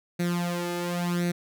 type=tone with flanger; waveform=sawtooth; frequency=174.61 Hz; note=F3; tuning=in tune; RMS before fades=-28 dBFS; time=0.19-1.32 s; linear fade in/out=10 ms; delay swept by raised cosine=0.48 to 2.38 ms; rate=0.93 Hz; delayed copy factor=+0.75; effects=none